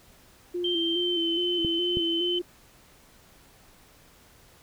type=tone with vibrato; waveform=sine; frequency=343.4 Hz; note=F4; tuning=29 cents flat; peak=-27 dBFS; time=0.54-2.42 s; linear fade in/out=10 ms; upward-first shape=square; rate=2.4 Hz; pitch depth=48 cents each way
type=tone with pitch glide; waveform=sine; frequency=3140 to 3058 Hz; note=G7 to G7; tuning=+2 to -44 cents; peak=-26 dBFS; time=0.64-2.39 s; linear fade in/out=5 ms; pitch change=-46 cents; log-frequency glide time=0.9-1.3 s
type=clicks; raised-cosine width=3 ms; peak=-18 dBFS; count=2; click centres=1.648 / 1.971 s
effects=pink hiss -56 dBFS RMS until 4.62 s